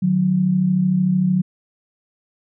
sine tone pair together, 151.72 / 185 Hz, D#3 / F#3, -43 / 0 cents, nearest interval minor third, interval 343 cents, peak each -22 / -15 dBFS, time 0.02-1.42 s, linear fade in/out 10 ms, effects none

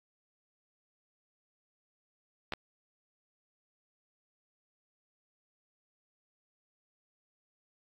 clicks, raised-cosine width 0.3 ms, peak -19 dBFS, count 2, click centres 2.523 / 2.536 s, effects AAC 64 kbps

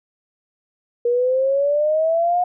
sine exponential sweep, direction up, 473.8 to 724 Hz, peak -15 dBFS, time 1.05-2.44 s, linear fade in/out 5 ms, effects none

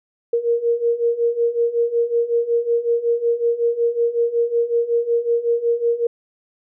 sine beating tone pair, 466.2 / 471.6 Hz, A#4 / A#4, 0 / +20 cents, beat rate 5.4 Hz, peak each -21 / -18 dBFS, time 0.33-6.07 s, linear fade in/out 5 ms, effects none

